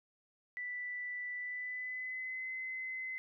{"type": "tone with pitch glide", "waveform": "sine", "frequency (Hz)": [1976, 2045], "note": ["B6", "C7"], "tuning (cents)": [0, -40], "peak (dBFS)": -38, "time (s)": [0.57, 3.18], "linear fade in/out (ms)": 0, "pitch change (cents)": 60, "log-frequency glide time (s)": [1.35, 2.5], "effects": []}